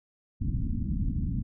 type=low-pass noise; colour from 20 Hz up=pink; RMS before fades=-29 dBFS; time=0.4-1.43 s; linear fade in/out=20 ms; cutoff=260 Hz; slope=48 dB/octave; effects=none